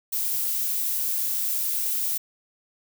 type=noise; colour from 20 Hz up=violet; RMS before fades=-26 dBFS; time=0.12-2.18 s; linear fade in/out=10 ms; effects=none